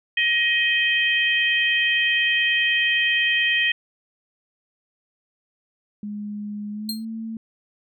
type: harmonic tone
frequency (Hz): 629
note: D#5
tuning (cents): +19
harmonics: 3 / 4 / 5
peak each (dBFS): -21 / -22 / -23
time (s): 0.17-3.72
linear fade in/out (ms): 5
type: tone with pitch glide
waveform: sine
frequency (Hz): 207.7 to 223.9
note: G#3 to A3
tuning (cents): 0 to +30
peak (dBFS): -28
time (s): 6.03-7.37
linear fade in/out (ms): 2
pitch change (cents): +130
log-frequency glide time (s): 6.71-7.04
type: tone with exponential decay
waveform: sawtooth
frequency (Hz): 4199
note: C8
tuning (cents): +5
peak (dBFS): -20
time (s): 6.89-7.05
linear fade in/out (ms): 2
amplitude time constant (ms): 34
effects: none